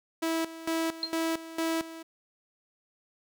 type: tone with tremolo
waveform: sawtooth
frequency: 326.5 Hz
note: E4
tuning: 17 cents flat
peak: -23 dBFS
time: 0.22-2.03 s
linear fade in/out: 10 ms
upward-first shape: square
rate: 2.2 Hz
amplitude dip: 80%
type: tone with exponential decay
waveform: sine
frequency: 4186 Hz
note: C8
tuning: in tune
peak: -23 dBFS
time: 1.03-1.13 s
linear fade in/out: 1 ms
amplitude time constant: 21 ms
effects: none